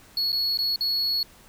triangle tone with dropouts, 4364 Hz, C#8, 28 cents flat, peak -21 dBFS, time 0.17-1.23 s, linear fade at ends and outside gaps 2 ms, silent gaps 0.32-0.327 / 0.574-0.588 / 0.76-0.808 s, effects pink hiss -52 dBFS RMS until 1.48 s

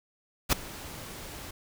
pink noise with ADSR envelope, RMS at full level -20 dBFS, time 0.49-1.51 s, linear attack 35 ms, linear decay 8 ms, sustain -22 dB, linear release 6 ms, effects none

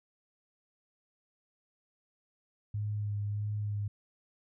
sine tone with vibrato, 103.83 Hz, G#2, in tune, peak -31 dBFS, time 2.74-3.88 s, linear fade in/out 5 ms, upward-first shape sine, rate 1.6 Hz, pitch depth 19 cents each way, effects none

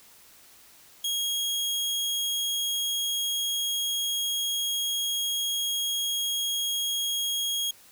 sawtooth tone, 3282 Hz, G#7, 21 cents flat, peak -23 dBFS, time 1.04-7.71 s, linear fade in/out 5 ms, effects white hiss -54 dBFS RMS until 7.91 s

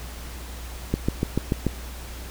click train, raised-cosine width 3 ms, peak -8 dBFS, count 6, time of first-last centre 0.94-1.667 s, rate 6.88 Hz, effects added 60 Hz sine -35 dBFS peak until 2.3 s + pink hiss -41 dBFS RMS until 2.3 s

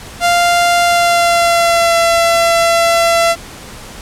sawtooth tone with pitch glide, 696 to 674.6 Hz, F5 to E5, -6 to +40 cents, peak -5 dBFS, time 0.2-3.36 s, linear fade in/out 50 ms, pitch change -54 cents, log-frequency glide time 0.81-1.99 s, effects pink hiss -32 dBFS RMS until 4.01 s + low-pass 11000 Hz 12 dB/octave

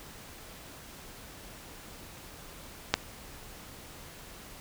click, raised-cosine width 0.2 ms, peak -4 dBFS, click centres 2.94 s, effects pink hiss -48 dBFS RMS until 4.6 s

